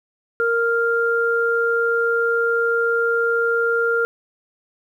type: tone pair together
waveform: sine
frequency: 464.3 / 1396.9 Hz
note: A#4 / F6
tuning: -7 / 0 cents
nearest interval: octave + perfect fifth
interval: 1907 cents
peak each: -19 dBFS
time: 0.4-4.05 s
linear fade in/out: 0 ms
effects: 9-bit